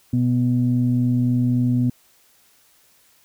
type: tone pair together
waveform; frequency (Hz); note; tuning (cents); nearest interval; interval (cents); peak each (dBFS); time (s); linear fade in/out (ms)
sine; 123.34 / 246.9; B2 / B3; -2 / 0; octave; 1202; -18; 0.13-1.9; 5
effects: tanh soft clip ceiling -9 dBFS + white hiss -57 dBFS RMS until 3.24 s